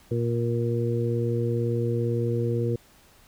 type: harmonic tone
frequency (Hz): 117.9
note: A#2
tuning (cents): +20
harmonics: 1 / 2 / 3 / 4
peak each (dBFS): -25 / -32 / -30 / -29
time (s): 0.11-2.76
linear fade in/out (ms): 5
effects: pink hiss -56 dBFS RMS until 3.27 s